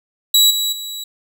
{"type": "tone with level steps", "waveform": "sawtooth", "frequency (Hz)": 3900, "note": "B7", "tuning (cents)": -23, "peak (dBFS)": [-6, -14, -23], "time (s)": [0.34, 1.04], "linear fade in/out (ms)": 5, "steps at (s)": [0.5, 0.72], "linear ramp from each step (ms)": 10, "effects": []}